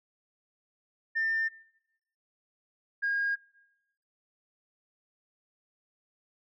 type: tone pair in turn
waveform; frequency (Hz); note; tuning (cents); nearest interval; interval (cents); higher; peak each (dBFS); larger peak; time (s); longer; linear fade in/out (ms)
sine; 1798 / 1627.5; A6 / G#6; +37 / -36; major second; 173; first; -25 / -25; neither; 1.15-1.49 / 3.02-3.36; neither; 20
effects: noise-tail reverb RT60 0.9 s tail -22 dB re dry + tanh soft clip ceiling -22 dBFS